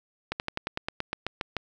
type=slowing click train; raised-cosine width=0.3 ms; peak=-13 dBFS; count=12; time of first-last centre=0.32-1.567 s; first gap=79 ms; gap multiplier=1.07; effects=none